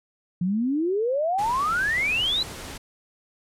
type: exponential sweep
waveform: sine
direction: up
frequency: 170.5 to 4100 Hz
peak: -21 dBFS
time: 0.41-2.43 s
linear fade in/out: 5 ms
type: noise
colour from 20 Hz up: pink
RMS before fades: -37 dBFS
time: 1.38-2.78 s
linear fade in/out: 10 ms
effects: low-pass 11000 Hz 12 dB/octave